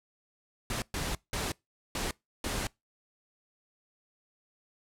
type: noise bursts at uneven times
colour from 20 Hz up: pink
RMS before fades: -33 dBFS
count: 5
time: 0.7-0.82 / 0.94-1.15 / 1.33-1.52 / 1.95-2.11 / 2.44-2.67 s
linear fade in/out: 2 ms
effects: noise-tail reverb RT60 0.2 s tail -24 dB re dry + low-pass 11000 Hz 12 dB/octave